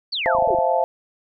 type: exponential sweep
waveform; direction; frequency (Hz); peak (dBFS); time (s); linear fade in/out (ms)
sine; down; 4699 to 319.9; -22; 0.12-0.55; 10
type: chord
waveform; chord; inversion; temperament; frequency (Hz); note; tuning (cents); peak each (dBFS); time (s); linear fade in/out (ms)
sine; F major seventh; second; just; 523.8 / 654.8 / 698.5 / 873.1; C5 / E5 / F5 / A5; +2 / -12 / 0 / -14; -22; 0.26-0.84; 0
type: clicks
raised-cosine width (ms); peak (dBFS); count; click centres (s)
3; -24; 7; 0.35 / 0.386 / 0.424 / 0.475 / 0.506 / 0.548 / 0.587
effects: none